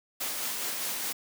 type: noise with tremolo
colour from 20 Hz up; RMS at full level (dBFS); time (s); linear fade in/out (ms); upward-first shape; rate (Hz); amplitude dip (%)
white; -32; 0.2-1.13; 10; sine; 4.8; 25
effects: high-pass 200 Hz 12 dB/octave